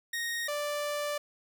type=tone pair in turn; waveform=sawtooth; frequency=1864.7 / 587.3 Hz; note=A#6 / D5; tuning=0 / 0 cents; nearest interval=octave + minor sixth; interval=2000 cents; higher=first; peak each=-28 / -27 dBFS; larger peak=second; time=0.13-0.48 / 0.48-1.18 s; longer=second; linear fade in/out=5 ms; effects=none